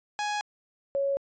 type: tone pair in turn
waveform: sawtooth / sine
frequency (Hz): 833 / 554.7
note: G#5 / C#5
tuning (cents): +5 / +1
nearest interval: perfect fifth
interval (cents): 704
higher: first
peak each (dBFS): -24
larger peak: neither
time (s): 0.19-0.41 / 0.95-1.17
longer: neither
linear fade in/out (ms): 0
effects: resampled to 16000 Hz